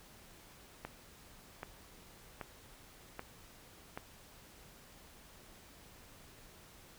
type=click train; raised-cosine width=0.5 ms; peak=-26 dBFS; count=5; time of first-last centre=0.85-3.975 s; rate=1.28 Hz; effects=pink hiss -58 dBFS RMS until 6.98 s